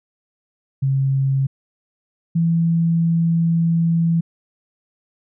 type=tone pair in turn; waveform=sine; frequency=135.5 / 166.56 Hz; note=C#3 / E3; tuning=-39 / +18 cents; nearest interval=major third; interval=357 cents; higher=second; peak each=-15 / -14 dBFS; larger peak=second; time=0.82-1.47 / 2.35-4.21 s; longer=second; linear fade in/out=10 ms; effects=none